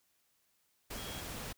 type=tone in noise; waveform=sine; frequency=3281 Hz; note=G#7; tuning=22 cents flat; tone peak=-49 dBFS; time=0.97-1.21 s; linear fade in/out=10 ms; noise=pink; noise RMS=-43 dBFS; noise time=0.9-1.53 s; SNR=-9 dB; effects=white hiss -75 dBFS RMS until 1.57 s